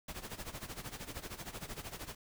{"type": "noise with tremolo", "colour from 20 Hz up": "pink", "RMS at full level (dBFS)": -42, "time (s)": [0.08, 2.15], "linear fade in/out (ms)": 5, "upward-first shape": "sine", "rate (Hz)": 13, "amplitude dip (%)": 80, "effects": []}